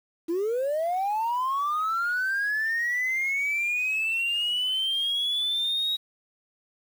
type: linear sweep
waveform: sine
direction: up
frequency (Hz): 319.4 to 3816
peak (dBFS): -22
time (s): 0.28-5.97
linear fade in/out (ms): 20
effects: tanh soft clip ceiling -22 dBFS + 8-bit